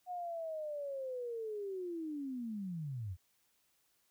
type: linear sweep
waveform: sine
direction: down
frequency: 731 to 82.41 Hz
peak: -38 dBFS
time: 0.06-3.17 s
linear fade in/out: 50 ms
effects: white hiss -75 dBFS RMS until 4.1 s